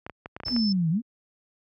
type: clicks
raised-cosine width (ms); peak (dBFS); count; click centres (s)
0.5; -21; 8; 0.065 / 0.097 / 0.259 / 0.365 / 0.402 / 0.435 / 0.483 / 0.564
type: tone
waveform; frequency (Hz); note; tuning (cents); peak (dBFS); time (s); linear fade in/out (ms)
sine; 5274; E8; 0; -28; 0.45-0.73; 10
type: noise with exponential decay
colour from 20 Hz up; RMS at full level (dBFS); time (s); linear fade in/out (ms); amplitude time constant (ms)
brown; -34; 0.46-0.92; 1; 98
type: exponential two-way sweep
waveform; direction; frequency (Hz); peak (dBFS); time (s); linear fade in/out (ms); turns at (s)
sine; down then up; 256.5 to 155.56 to 256.5; -21; 0.5-1.02; 50; 0.9
effects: high-pass 60 Hz 12 dB/octave